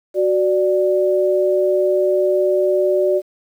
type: tone pair together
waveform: sine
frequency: 371.2 / 589.2 Hz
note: F#4 / D5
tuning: +6 / +6 cents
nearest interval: minor sixth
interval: 800 cents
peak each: -16 dBFS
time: 0.14-3.22 s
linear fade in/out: 50 ms
effects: 8-bit